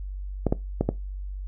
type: clicks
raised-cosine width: 2 ms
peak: -8 dBFS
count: 4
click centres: 0.467 / 0.525 / 0.81 / 0.89 s
effects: noise-tail reverb RT60 0.2 s tail -19 dB re dry + added 48 Hz sine -31 dBFS peak until 1.47 s